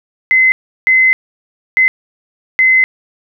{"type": "tone bursts at uneven times", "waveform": "sine", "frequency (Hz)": 2050, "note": "C7", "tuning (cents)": -36, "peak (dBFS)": -6, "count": 4, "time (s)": [[0.31, 0.52], [0.87, 1.13], [1.77, 1.88], [2.59, 2.84]], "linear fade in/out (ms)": 0, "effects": []}